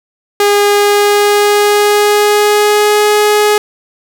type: tone with pitch glide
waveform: sawtooth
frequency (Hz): 409 to 419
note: G#4 to G#4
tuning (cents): -26 to +15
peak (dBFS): -3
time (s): 0.4-3.58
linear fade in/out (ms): 2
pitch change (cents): +41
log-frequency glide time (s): 0.66-3.06
effects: none